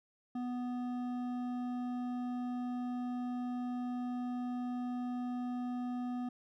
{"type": "tone with hard clipping", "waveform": "triangle", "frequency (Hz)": 246.9, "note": "B3", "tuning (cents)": 0, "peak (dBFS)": -37, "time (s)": [0.35, 6.29], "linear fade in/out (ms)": 5, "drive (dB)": 13, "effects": []}